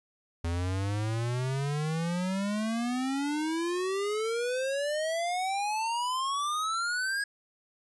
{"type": "exponential sweep", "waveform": "square", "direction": "up", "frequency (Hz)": [82.8, 1662], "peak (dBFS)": -29, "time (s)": [0.44, 7.24], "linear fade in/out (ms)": 5, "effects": ["resampled to 24000 Hz", "11-bit"]}